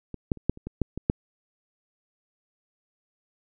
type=clicks; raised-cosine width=3 ms; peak=-22 / -10 / -30 / -8 / -30 / -21 / -10 / -19 / -7 dBFS; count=9; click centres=0.143 / 0.318 / 0.373 / 0.496 / 0.574 / 0.67 / 0.817 / 0.976 / 1.099 s; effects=none